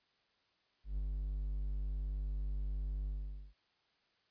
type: tone with ADSR envelope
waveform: triangle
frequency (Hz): 49.42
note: G1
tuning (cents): +15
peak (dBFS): -31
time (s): 0.84-3.54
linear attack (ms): 140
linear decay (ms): 13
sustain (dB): -2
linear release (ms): 470
effects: white hiss -75 dBFS RMS until 4.3 s + resampled to 11025 Hz